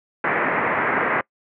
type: low-pass noise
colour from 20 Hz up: white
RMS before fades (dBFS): -21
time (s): 0.24-1.21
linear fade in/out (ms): 2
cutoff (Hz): 2100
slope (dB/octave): 48
effects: noise-tail reverb RT60 0.1 s tail -24 dB re dry + high-pass 200 Hz 12 dB/octave